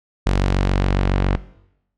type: tone with low-pass filter sweep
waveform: sawtooth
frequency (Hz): 47.22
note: F#1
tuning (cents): +36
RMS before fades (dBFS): -17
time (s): 0.26-1.37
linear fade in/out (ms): 10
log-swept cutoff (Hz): 6400 to 2800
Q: 0.71
effects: noise-tail reverb RT60 0.8 s tail -18 dB re dry